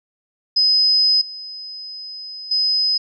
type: tone with level steps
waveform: sine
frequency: 5040 Hz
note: D#8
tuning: 21 cents sharp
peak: -12 / -30 / -15 dBFS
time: 0.56-2.98 s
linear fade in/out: 10 ms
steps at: 1.21 / 2.51 s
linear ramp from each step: 5 ms
effects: none